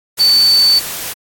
sine tone in noise, 4523 Hz, C#8, 34 cents sharp, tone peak -7 dBFS, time 0.19-0.8 s, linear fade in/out 20 ms, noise white, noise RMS -23 dBFS, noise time 0.17-1.14 s, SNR +13 dB, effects AAC 64 kbps

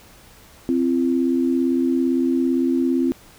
sine tone pair together, 261.6 / 339.3 Hz, C4 / F4, 0 / -50 cents, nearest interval perfect fourth, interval 450 cents, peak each -18 / -21 dBFS, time 0.69-3.12 s, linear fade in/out 0 ms, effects pink hiss -48 dBFS RMS until 3.38 s

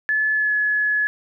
sine tone with pitch glide, 1725 to 1701.3 Hz, A6 to G#6, -35 to +41 cents, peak -17 dBFS, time 0.09-1.07 s, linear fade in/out 0 ms, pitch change -24 cents, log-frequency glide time 0.33-0.53 s, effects none

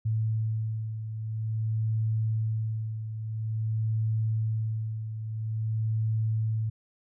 sine beating tone pair, 110.2 / 110.69 Hz, A2 / A2, +3 / +11 cents, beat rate 0.49 Hz, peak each -27 / -34 dBFS, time 0.05-6.7 s, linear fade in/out 10 ms, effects none

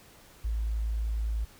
sine tone, 55 Hz, A1, in tune, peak -27 dBFS, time 0.44-1.45 s, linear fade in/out 10 ms, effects pink hiss -55 dBFS RMS until 1.59 s

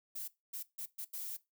violet noise bursts at uneven times, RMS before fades -42 dBFS, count 5, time 0.15-0.28 / 0.53-0.63 / 0.78-0.86 / 0.98-1.05 / 1.13-1.37 s, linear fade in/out 10 ms, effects noise-tail reverb RT60 0.2 s tail -18 dB re dry

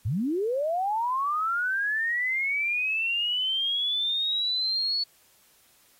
sine linear sweep, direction up, 86.2 to 4435 Hz, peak -24 dBFS, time 0.05-5.04 s, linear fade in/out 10 ms, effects white hiss -61 dBFS RMS until 5.99 s + AAC 48 kbps

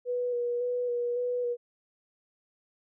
sine tone with vibrato, 486.6 Hz, B4, 26 cents flat, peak -27 dBFS, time 0.05-1.57 s, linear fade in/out 50 ms, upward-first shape square, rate 1.8 Hz, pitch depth 18 cents each way, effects none

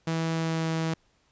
sawtooth tone with pitch glide, 163.2 to 161.98 Hz, E3 to E3, -17 to -30 cents, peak -22 dBFS, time 0.07-0.94 s, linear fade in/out 5 ms, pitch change -13 cents, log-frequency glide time 0.34-0.68 s, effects pink hiss -67 dBFS RMS until 1.31 s + resampled to 16000 Hz

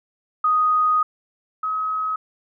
sine tone pair in turn, 1246 / 1273.7 Hz, D#6 / D#6, +2 / +40 cents, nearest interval unison, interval 38 cents, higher second, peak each -15 / -21 dBFS, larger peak first, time 0.44-1.03 / 1.63-2.16 s, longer first, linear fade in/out 5 ms, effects none

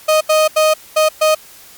35% pulse tone bursts at uneven times, 622.3 Hz, D#5, in tune, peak -8 dBFS, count 5, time 0.08-0.21 / 0.29-0.48 / 0.56-0.74 / 0.96-1.09 / 1.21-1.35 s, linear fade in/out 10 ms, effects white hiss -41 dBFS RMS until 1.77 s + Opus 48 kbps

